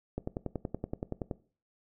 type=click train; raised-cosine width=2 ms; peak=-20 dBFS; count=13; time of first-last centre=0.18-1.312 s; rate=10.6 Hz; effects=noise-tail reverb RT60 0.4 s tail -19 dB re dry